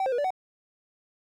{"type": "tone with pitch steps", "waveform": "triangle", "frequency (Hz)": [769, 527, 483.2, 580, 748], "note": ["G5", "C5", "B4", "D5", "F#5"], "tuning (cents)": [-33, 12, -38, -22, 19], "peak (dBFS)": -22, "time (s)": [0, 0.305], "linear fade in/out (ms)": 2, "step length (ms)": 61, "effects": []}